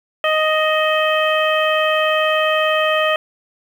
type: harmonic tone with a mistuned harmonic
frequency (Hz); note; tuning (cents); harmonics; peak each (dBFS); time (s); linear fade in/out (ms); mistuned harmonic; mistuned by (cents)
622.3; D#5; 0; 1 / 2 / 3 / 4 / 5; -17 / -20 / -22 / -23 / -24; 0.24-3.16; 2; 4; +49
effects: 7-bit